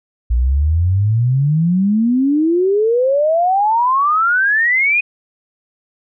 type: exponential sweep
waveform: sine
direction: up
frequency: 56.8 to 2505 Hz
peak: -11 dBFS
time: 0.3-5.01 s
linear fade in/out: 10 ms
effects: none